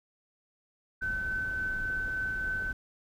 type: tone with tremolo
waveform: sine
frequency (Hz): 1524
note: G6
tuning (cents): -49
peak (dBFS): -29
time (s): 1.01-2.73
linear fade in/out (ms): 20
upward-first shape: triangle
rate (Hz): 3.5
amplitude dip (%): 25
type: noise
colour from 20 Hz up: brown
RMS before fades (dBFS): -41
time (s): 1.02-2.73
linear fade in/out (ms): 2
type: click train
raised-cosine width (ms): 2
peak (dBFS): -35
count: 6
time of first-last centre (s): 1.72-2.623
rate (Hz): 5.54
effects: none